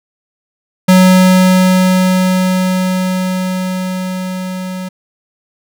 square tone with level ramp, 185 Hz, F#3, in tune, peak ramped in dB -4 to -21 dBFS, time 0.88-4.89 s, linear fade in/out 10 ms, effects none

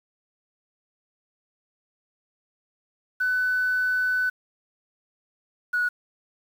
sine tone pair in turn, 1500 / 1462.4 Hz, F#6 / F#6, +23 / -21 cents, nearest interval unison, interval 44 cents, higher first, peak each -20 dBFS, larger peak neither, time 3.2-4.3 / 5.73-5.89 s, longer first, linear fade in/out 10 ms, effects tanh soft clip ceiling -16 dBFS + 8-bit

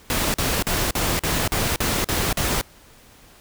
pink noise bursts, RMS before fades -22 dBFS, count 9, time 0.1-2.612 s, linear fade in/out 0 ms, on 240 ms, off 44 ms, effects pink hiss -50 dBFS RMS until 3.4 s

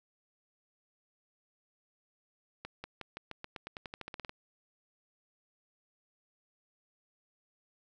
accelerating click train, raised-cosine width 0.3 ms, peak -25 dBFS, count 17, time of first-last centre 2.65-4.294 s, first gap 190 ms, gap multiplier 0.91, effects none

